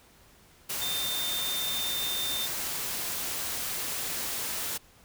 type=tone in noise; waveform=sine; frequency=3607 Hz; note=A7; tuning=42 cents sharp; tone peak=-31 dBFS; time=0.81-2.47 s; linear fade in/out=10 ms; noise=white; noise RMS=-33 dBFS; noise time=0.69-4.78 s; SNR=-1 dB; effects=pink hiss -58 dBFS RMS until 5.04 s